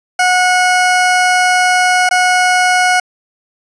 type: tone with dropouts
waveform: 20% pulse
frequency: 730 Hz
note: F#5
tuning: 24 cents flat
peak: -4 dBFS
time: 0.19-3 s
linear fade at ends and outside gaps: 5 ms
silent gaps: 2.091-2.11 s
effects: resampled to 22050 Hz + 7-bit